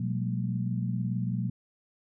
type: tone cluster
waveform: sine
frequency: 122.5 / 181.6 / 199.5 / 226.2 Hz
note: B2 / F#3 / G3 / A3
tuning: -14 / -32 / +31 / +48 cents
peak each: -30 / -32 / -37 / -37 dBFS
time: 0-1.5 s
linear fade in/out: 5 ms
effects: none